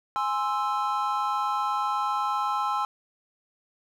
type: chord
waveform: triangle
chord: Ab augmented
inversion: none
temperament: equal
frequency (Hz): 830.6 / 1046.5 / 1318.5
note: Ab5 / C6 / E6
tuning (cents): 0 / 0 / 0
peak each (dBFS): -27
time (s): 0.16-2.85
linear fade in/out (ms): 0
effects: none